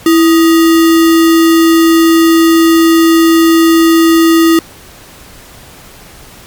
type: tone with sample-and-hold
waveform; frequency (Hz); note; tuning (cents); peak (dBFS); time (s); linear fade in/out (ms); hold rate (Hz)
sine; 329.6; E4; 0; -3; 0.06-4.59; 2; 1575
effects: pink hiss -35 dBFS RMS until 6.46 s + MP3 96 kbps